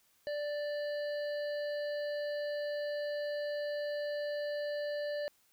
harmonic tone with a mistuned harmonic, 587.3 Hz, D5, in tune, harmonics 1 / 3 / 5 / 7 / 8, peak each -34 / -45 / -55 / -52 / -53 dBFS, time 0.27-5.28 s, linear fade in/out 0 ms, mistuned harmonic 8, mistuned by -28 cents, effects white hiss -70 dBFS RMS until 5.52 s

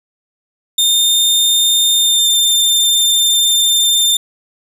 sawtooth tone with pitch glide, 3629 to 3594 Hz, A#7 to A7, -47 to +36 cents, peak -7 dBFS, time 0.78-4.17 s, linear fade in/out 5 ms, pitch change -17 cents, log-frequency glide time 1.95-2.29 s, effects none

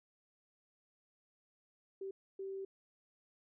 sine tone bursts at uneven times, 387.5 Hz, G4, 20 cents flat, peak -40 dBFS, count 2, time 2.01-2.11 / 2.39-2.65 s, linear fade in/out 5 ms, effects none

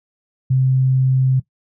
sine tone, 130.81 Hz, C3, in tune, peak -12 dBFS, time 0.5-1.4 s, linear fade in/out 10 ms, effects noise-tail reverb RT60 0.1 s tail -17 dB re dry

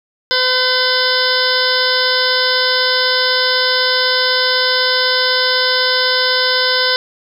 harmonic tone, 508 Hz, B4, 49 cents sharp, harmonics 1 / 2 / 3 / 4 / 6 / 7 / 8 / 9 / 10, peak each -20 / -23 / -18 / -24 / -23 / -21 / -22 / -24 / -18 dBFS, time 0.31-6.96 s, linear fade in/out 0 ms, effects 7-bit

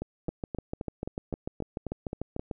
two click trains, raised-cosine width 2 ms, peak -20 / -19 dBFS, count 10 / 16, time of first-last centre 0.02-2.395 / 0.29-2.512 s, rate 3.79 / 6.75 Hz, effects none

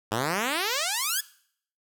5% pulse exponential sweep, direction up, 101 to 1741 Hz, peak -14 dBFS, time 0.11-1.21 s, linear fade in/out 10 ms, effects noise-tail reverb RT60 0.6 s tail -19 dB re dry

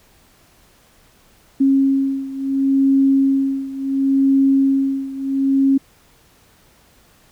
sine beating tone pair, 271.4 / 272.11 Hz, C#4 / C#4, -36 / -32 cents, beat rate 0.71 Hz, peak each -15 / -18 dBFS, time 1.6-5.78 s, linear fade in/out 10 ms, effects pink hiss -53 dBFS RMS until 7.31 s

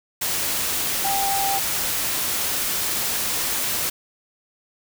sine tone in noise, 788 Hz, G5, 9 cents sharp, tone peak -22 dBFS, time 1.04-1.59 s, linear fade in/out 10 ms, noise white, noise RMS -24 dBFS, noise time 0.21-3.9 s, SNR -1 dB, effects none

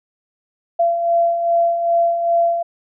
sine beating tone pair, 679 / 681.5 Hz, F5 / F5, -49 / -43 cents, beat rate 2.5 Hz, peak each -23 / -14 dBFS, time 0.79-2.63 s, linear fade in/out 10 ms, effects none

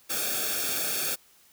white noise with comb filter, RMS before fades -29 dBFS, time 0.09-1.16 s, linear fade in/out 20 ms, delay 1 ms, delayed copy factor -0.9, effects white hiss -59 dBFS RMS until 1.52 s

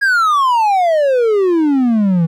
triangle exponential sweep, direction down, 1661.2 to 160 Hz, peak -8 dBFS, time 0.01-2.27 s, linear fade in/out 20 ms, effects none

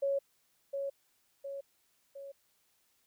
sine tone with echo, 554.4 Hz, C#5, in tune, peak -28 dBFS, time 0.02-0.19 s, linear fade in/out 10 ms, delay 710 ms, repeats 3, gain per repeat -5 dB, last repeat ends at 2.32 s, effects white hiss -73 dBFS RMS until 3.06 s

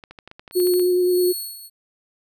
clicks, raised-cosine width 0.3 ms, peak -24 dBFS, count 12, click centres 0.038 / 0.11 / 0.188 / 0.276 / 0.314 / 0.395 / 0.478 / 0.511 / 0.601 / 0.671 / 0.738 / 0.796 s
5% pulse tone with tremolo, 4358 Hz, C#8, 30 cents flat, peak -19 dBFS, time 0.52-1.7 s, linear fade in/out 50 ms, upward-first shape sine, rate 1.6 Hz, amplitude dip 75%
sine tone with vibrato, 360.6 Hz, F#4, 45 cents flat, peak -15 dBFS, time 0.55-1.33 s, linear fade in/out 20 ms, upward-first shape sine, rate 9.6 Hz, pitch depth 15 cents each way
effects none

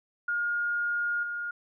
sine tone with level steps, 1423 Hz, F6, 32 cents sharp, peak -26 / -31 dBFS, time 0.28-1.51 s, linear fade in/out 5 ms, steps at 1.23 s, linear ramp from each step 2 ms, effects none

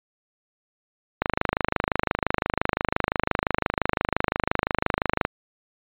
click train, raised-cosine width 0.5 ms, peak -5 dBFS, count 105, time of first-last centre 1.22-5.251 s, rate 25.8 Hz, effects resampled to 8000 Hz

